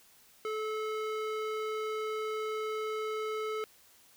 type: tone with band-pass filter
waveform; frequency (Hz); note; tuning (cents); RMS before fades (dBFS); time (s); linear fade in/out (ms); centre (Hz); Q
square; 433.1; A4; -27; -35; 0.45-3.64; 0; 1100; 0.66
effects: white hiss -61 dBFS RMS until 4.16 s